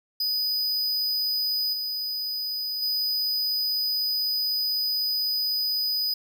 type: tone with level steps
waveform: square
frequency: 4978 Hz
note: D#8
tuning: in tune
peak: -24 / -28 / -24 dBFS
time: 0.2-6.14 s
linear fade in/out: 5 ms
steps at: 1.73 / 2.82 s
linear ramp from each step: 5 ms
effects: none